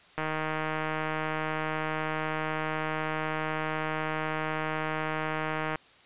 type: click train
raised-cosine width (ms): 0.5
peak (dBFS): -16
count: 871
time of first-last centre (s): 0.18-5.757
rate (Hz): 156
effects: white hiss -56 dBFS RMS until 6.05 s + resampled to 8000 Hz